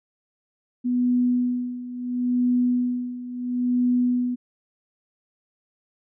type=tone with tremolo; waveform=sine; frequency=246.9 Hz; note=B3; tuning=in tune; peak=-17 dBFS; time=0.84-4.36 s; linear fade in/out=20 ms; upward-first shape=sine; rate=0.73 Hz; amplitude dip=80%; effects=none